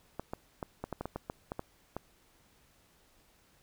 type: clicks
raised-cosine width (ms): 1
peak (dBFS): -22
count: 12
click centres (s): 0.196 / 0.335 / 0.628 / 0.84 / 0.927 / 1.01 / 1.056 / 1.16 / 1.299 / 1.519 / 1.594 / 1.966
effects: pink hiss -66 dBFS RMS until 3.62 s